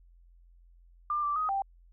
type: tone with pitch steps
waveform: sine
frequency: 1194 / 1170 / 1254 / 785 Hz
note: D6 / D6 / D#6 / G5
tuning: +28 / -7 / +13 / +2 cents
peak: -27 dBFS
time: 1.1-1.62 s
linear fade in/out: 2 ms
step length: 130 ms
effects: added 43 Hz sine -55 dBFS peak until 1.92 s